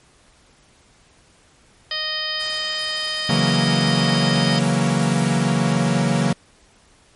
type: harmonic tone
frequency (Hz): 620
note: D#5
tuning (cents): -6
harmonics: 1 / 2 / 3 / 4 / 5 / 6 / 7 / 8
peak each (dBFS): -36 / -35 / -29 / -38 / -27 / -33 / -34 / -27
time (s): 1.91-4.59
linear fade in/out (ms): 2
type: noise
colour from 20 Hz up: white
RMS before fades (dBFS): -36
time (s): 2.39-5.43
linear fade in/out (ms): 20
type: chord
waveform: 45% pulse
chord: F# dominant seventh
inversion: second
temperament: equal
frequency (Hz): 138.59 / 164.81 / 185 / 233.1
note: C#3 / E3 / F#3 / A#3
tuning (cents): 0 / 0 / 0 / 0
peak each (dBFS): -22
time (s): 3.29-6.33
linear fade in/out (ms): 5
effects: pink hiss -54 dBFS RMS until 7.15 s + MP3 48 kbps